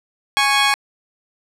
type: tone pair together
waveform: 15% pulse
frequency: 829 / 1106.6 Hz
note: G#5 / C#6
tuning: -3 / -3 cents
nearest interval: perfect fourth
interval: 500 cents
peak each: -10 dBFS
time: 0.37-0.74 s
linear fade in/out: 0 ms
effects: low-pass 9000 Hz 12 dB/octave + 7-bit